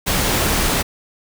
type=noise; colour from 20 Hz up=pink; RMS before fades=-18 dBFS; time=0.06-0.83 s; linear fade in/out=20 ms; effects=none